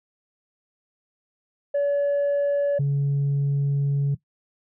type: tone pair in turn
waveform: sine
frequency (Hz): 570 / 140.86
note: C#5 / C#3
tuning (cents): +48 / +28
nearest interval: 2 octaves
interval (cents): 2420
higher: first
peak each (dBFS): -17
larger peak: neither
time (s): 1.74-2.79 / 2.79-4.15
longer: second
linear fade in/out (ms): 10
effects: noise-tail reverb RT60 0.1 s tail -17 dB re dry + tanh soft clip ceiling -18 dBFS